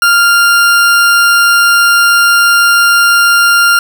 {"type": "tone", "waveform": "40% pulse", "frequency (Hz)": 1396.9, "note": "F6", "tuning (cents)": 0, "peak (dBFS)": -4, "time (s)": [0.02, 3.79], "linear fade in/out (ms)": 2, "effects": []}